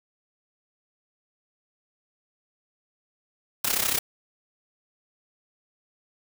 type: noise with amplitude modulation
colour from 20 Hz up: white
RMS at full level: -22 dBFS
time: 3.64-3.99 s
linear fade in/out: 5 ms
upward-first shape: sine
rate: 32.9 Hz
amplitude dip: 75%
effects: none